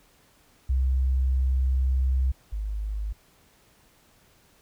sine tone pair in turn, 65.1 / 52.07 Hz, C2 / G#1, -8 / +5 cents, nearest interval major third, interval 387 cents, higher first, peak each -20 / -27 dBFS, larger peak first, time 0.69-2.32 / 2.52-3.13 s, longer first, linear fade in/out 10 ms, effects pink hiss -60 dBFS RMS until 4.61 s

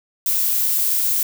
violet noise, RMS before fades -19 dBFS, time 0.26-1.23 s, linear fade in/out 2 ms, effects none

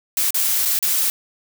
blue noise with dropouts, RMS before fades -19 dBFS, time 0.17-1.1 s, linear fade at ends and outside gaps 1 ms, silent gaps 0.306-0.344 / 0.652-0.656 / 0.79-0.826 s, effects none

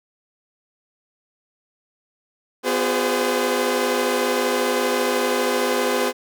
sawtooth tone cluster, 249.1 / 356 / 410.9 / 511 / 571 Hz, B3 / F4 / G#4 / C5 / D5, +15 / +33 / -18 / -41 / -49 cents, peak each -23 / -23 / -20 / -19 / -28 dBFS, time 2.63-6.13 s, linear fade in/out 50 ms, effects none

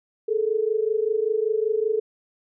sine tone pair together, 424.1 / 449.3 Hz, G#4 / A4, +36 / +36 cents, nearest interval minor second, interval 100 cents, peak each -23 dBFS, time 0.28-2 s, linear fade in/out 10 ms, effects none

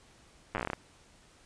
slowing click train, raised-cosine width 0.5 ms, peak -17 dBFS, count 11, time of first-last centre 0.55-0.733 s, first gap 9 ms, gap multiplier 1.15, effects pink hiss -60 dBFS RMS until 1.45 s + resampled to 22050 Hz

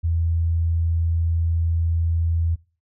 sine tone, 83.1 Hz, E2, 15 cents sharp, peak -18 dBFS, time 0.03-2.56 s, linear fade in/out 20 ms, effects noise-tail reverb RT60 0.4 s tail -23 dB re dry

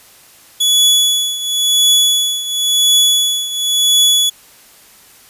sawtooth tone with tremolo, 3400 Hz, G#7, 40 cents sharp, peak -4 dBFS, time 0.6-4.3 s, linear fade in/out 10 ms, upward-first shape triangle, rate 0.95 Hz, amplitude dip 80%, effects white hiss -44 dBFS RMS until 5.29 s + resampled to 32000 Hz

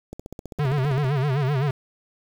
click train, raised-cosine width 2 ms, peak -22 dBFS, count 15, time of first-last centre 0.13-1.045 s, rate 15.3 Hz
square tone with vibrato, 138.59 Hz, C#3, in tune, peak -21 dBFS, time 0.59-1.71 s, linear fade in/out 5 ms, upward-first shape sine, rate 7.8 Hz, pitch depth 140 cents each way
effects low-pass 3000 Hz 12 dB/octave + 7-bit

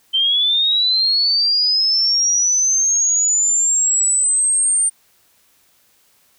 sine linear sweep, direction up, 3100 to 8870 Hz, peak -13 dBFS, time 0.13-4.9 s, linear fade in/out 20 ms, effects white hiss -57 dBFS RMS until 6.38 s

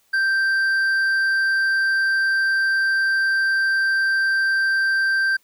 sine tone with hard clipping, 1568 Hz, G6, in tune, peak -18 dBFS, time 0.13-5.37 s, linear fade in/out 10 ms, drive 4 dB, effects white hiss -62 dBFS RMS until 5.43 s

